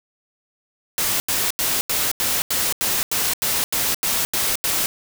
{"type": "noise bursts", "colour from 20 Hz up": "white", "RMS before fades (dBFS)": -21, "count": 13, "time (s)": [0.98, 4.86], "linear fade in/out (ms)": 0, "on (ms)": 220, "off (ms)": 85, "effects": []}